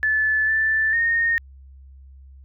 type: tone with pitch steps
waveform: sine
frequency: 1738 / 1762 / 1845 Hz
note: A6 / A6 / A#6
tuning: -22 / +2 / -18 cents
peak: -17 dBFS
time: 0.03-1.38 s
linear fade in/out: 0 ms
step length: 450 ms
effects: added 67 Hz sine -42 dBFS peak until 2.44 s